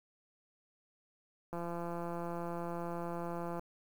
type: click train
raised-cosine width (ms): 1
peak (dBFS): -27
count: 354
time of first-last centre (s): 1.53-3.594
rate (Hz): 171
effects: 9-bit